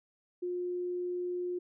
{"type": "tone", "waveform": "sine", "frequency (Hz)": 356.8, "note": "F4", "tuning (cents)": 37, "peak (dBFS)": -32, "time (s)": [0.42, 1.59], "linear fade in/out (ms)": 10, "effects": []}